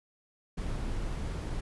brown noise, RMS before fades -34 dBFS, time 0.57-1.61 s, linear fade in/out 10 ms, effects resampled to 24000 Hz

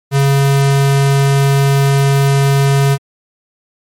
square tone, 138.59 Hz, C#3, in tune, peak -9 dBFS, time 0.11-2.98 s, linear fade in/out 50 ms, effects MP3 64 kbps

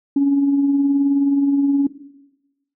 sine tone with tremolo, 280 Hz, C#4, 18 cents sharp, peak -10 dBFS, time 0.16-1.87 s, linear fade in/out 5 ms, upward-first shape triangle, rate 19 Hz, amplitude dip 45%, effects noise-tail reverb RT60 1.0 s tail -17 dB re dry + tanh soft clip ceiling -8 dBFS

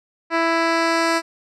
10% pulse tone with low-pass filter sweep, 330.8 Hz, E4, 6 cents sharp, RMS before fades -19 dBFS, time 0.3-1.22 s, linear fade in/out 50 ms, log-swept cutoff 3000 to 7800 Hz, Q 0.85, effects none

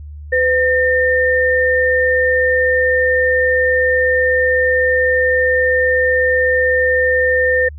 sine tone pair together, 506 / 1812.1 Hz, B4 / A#6, +42 / -49 cents, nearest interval octave + minor seventh, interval 2209 cents, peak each -14 dBFS, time 0.32-7.69 s, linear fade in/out 10 ms, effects added 74 Hz sine -29 dBFS peak until 7.78 s

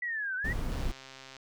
sine linear two-way sweep, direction down then up, 1975.5 to 1480 to 1975.5 Hz, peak -31 dBFS, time 0.02-0.53 s, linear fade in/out 5 ms, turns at 0.36 s
brown noise, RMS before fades -32 dBFS, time 0.44-0.92 s, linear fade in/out 10 ms
click train, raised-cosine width 0.2 ms, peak -30 dBFS, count 87, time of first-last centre 0.72-1.367 s, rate 133 Hz
effects none

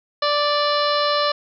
harmonic tone, 586 Hz, D5, 4 cents flat, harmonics 1 / 2 / 3 / 4 / 5 / 6 / 7 / 8 / 9, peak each -21 / -21 / -29 / -35 / -30 / -31 / -26 / -35 / -31 dBFS, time 0.22-1.32 s, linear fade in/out 5 ms, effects none

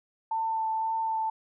sine tone with vibrato, 890 Hz, A5, 20 cents sharp, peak -26 dBFS, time 0.31-1.3 s, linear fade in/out 5 ms, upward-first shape sine, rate 1.9 Hz, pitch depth 12 cents each way, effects none

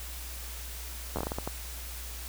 slowing click train, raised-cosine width 1 ms, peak -18 dBFS, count 9, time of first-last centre 1.16-1.475 s, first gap 11 ms, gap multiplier 1.35, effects added 60 Hz sine -40 dBFS peak until 2.28 s + white hiss -43 dBFS RMS until 2.28 s

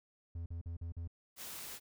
triangle tone bursts, 84.1 Hz, E2, 35 cents sharp, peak -37 dBFS, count 5, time 0.35-1.076 s, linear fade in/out 5 ms, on 110 ms, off 44 ms
white noise, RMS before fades -46 dBFS, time 1.36-1.8 s, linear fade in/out 50 ms
effects none

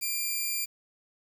5% pulse tone, 2382 Hz, D7, 24 cents sharp, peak -19 dBFS, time 0.01-0.66 s, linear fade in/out 20 ms, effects 9-bit

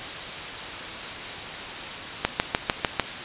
click train, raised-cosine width 0.3 ms, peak -3 dBFS, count 6, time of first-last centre 2.25-2.997 s, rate 6.69 Hz, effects white hiss -33 dBFS RMS until 3.24 s + resampled to 8000 Hz

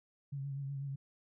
sine tone with vibrato, 138.59 Hz, C#3, in tune, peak -37 dBFS, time 0.32-0.96 s, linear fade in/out 10 ms, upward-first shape triangle, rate 8.1 Hz, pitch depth 46 cents each way, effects none

